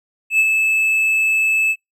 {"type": "tone with ADSR envelope", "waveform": "triangle", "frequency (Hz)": 2614, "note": "E7", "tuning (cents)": -15, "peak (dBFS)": -8, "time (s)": [0.3, 1.76], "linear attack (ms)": 92, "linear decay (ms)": 46, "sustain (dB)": -4, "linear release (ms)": 55, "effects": ["noise-tail reverb RT60 0.2 s tail -26 dB re dry"]}